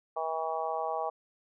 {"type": "harmonic tone", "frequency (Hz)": 161, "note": "E3", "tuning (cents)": -41, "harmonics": [3, 4, 5, 6, 7], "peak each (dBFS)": [-38, -35, -34, -40, -38], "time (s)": [0.16, 1.1], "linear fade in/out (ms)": 10, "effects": []}